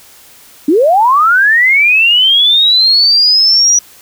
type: linear sweep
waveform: sine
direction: up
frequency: 273 to 5850 Hz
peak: -5 dBFS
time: 0.68-3.79 s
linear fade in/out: 5 ms
effects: white hiss -40 dBFS RMS until 4.01 s